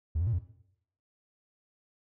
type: tone with pitch steps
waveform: triangle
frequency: 78.8 / 89.5 / 116.2 / 88.3 Hz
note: D#2 / F2 / A#2 / F2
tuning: +23 / +43 / -5 / +20 cents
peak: -23 dBFS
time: 0.15-0.39 s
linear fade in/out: 10 ms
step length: 60 ms
effects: noise-tail reverb RT60 0.7 s tail -17 dB re dry + tanh soft clip ceiling -22 dBFS